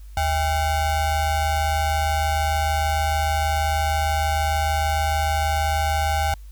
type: ring-modulated tone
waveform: square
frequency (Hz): 361.5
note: F#4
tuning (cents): -40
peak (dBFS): -17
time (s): 0.17-6.34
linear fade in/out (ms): 2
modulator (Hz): 438
effects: added 50 Hz sine -37 dBFS peak until 6.51 s + white hiss -58 dBFS RMS until 6.51 s